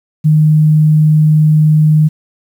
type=tone; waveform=sine; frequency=153.9 Hz; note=D#3; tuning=19 cents flat; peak=-5 dBFS; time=0.24-2.09 s; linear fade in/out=20 ms; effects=7-bit